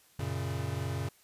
square chord, F# major, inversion none, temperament equal, 92.5 / 116.54 / 138.59 Hz, F#2 / A#2 / C#3, 0 / 0 / 0 cents, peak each -37 / -38 / -37 dBFS, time 0.19-1.09 s, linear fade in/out 5 ms, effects white hiss -63 dBFS RMS until 1.23 s + resampled to 32000 Hz

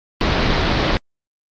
pink low-pass noise, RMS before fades -17 dBFS, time 0.21-0.97 s, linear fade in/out 0 ms, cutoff 4900 Hz, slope 48 dB/octave, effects Opus 24 kbps

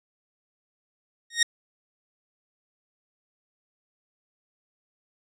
15% pulse tone with exponential growth, 1864.7 Hz, A#6, in tune, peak -8 dBFS, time 1.3-1.43 s, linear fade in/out 5 ms, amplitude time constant 28 ms, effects low-pass 10000 Hz 12 dB/octave

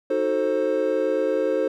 triangle chord, D# diminished seventh, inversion none, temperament equal with one note detuned, 311.1 / 370 / 440 / 527.8 Hz, D#4 / F#4 / A4 / C5, 0 / 0 / 0 / +15 cents, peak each -26 / -27 / -23 / -21 dBFS, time 0.1-1.68 s, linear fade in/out 5 ms, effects none

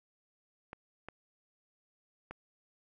clicks, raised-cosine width 0.5 ms, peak -28 dBFS, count 3, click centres 0.731 / 1.086 / 2.31 s, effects none

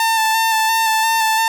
sawtooth tone with vibrato, 891 Hz, A5, 22 cents sharp, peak -10 dBFS, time 0-1.48 s, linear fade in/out 2 ms, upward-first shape square, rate 2.9 Hz, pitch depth 18 cents each way, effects none

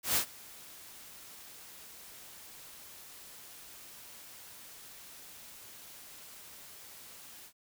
white noise with ADSR envelope, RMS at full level -27 dBFS, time 0.03-7.53 s, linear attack 130 ms, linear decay 93 ms, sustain -24 dB, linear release 78 ms, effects none

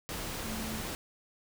sine tone in noise, 220.4 Hz, A3, 3 cents sharp, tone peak -39 dBFS, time 0.44-0.81 s, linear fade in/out 0 ms, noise pink, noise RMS -38 dBFS, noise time 0.09-0.95 s, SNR -4 dB, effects none

